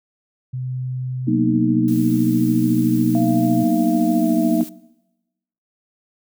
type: tone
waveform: sine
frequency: 127.8 Hz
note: C3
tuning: 40 cents flat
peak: -23 dBFS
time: 0.53-3.64 s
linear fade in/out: 10 ms
type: chord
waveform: sine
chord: B major seventh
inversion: second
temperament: equal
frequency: 185 / 233.1 / 246.9 / 311.1 Hz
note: F#3 / A#3 / B3 / D#4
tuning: 0 / 0 / 0 / 0 cents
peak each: -23 / -19 / -24 / -19 dBFS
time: 1.27-4.64 s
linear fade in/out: 10 ms
type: noise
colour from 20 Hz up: blue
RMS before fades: -38 dBFS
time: 1.88-4.69 s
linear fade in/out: 0 ms
type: tone with pitch glide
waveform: sine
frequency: 683 to 666.2 Hz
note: F5 to E5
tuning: -39 to +18 cents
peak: -24 dBFS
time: 3.15-4.61 s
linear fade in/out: 0 ms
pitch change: -43 cents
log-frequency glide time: 4.16-4.25 s
effects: noise-tail reverb RT60 1.0 s tail -21 dB re dry